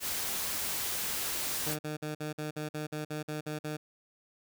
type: noise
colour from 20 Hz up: white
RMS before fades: -34 dBFS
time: 0-1.77 s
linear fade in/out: 50 ms
type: tone bursts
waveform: 15% pulse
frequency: 152.2 Hz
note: D#3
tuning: 38 cents flat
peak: -28 dBFS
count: 12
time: 1.66-3.77 s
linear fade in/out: 10 ms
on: 130 ms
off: 50 ms
effects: none